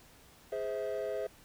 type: chord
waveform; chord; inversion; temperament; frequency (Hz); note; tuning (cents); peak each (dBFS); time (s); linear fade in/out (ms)
triangle; Ab augmented; none; just; 415.3 / 519.1 / 648.9; Ab4 / C5 / E5; 0 / -14 / -27; -35 / -35 / -35; 0.52-1.27; 5
effects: tanh soft clip ceiling -25 dBFS + pink hiss -59 dBFS RMS until 1.44 s